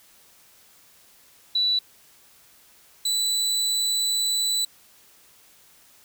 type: tone pair in turn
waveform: sine / 30% pulse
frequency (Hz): 3951 / 3971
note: B7 / B7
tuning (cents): 0 / +9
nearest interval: unison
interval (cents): 9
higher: second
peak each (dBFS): -19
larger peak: neither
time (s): 1.55-1.79 / 3.05-4.65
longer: second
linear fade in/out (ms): 5
effects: white hiss -55 dBFS RMS until 6.04 s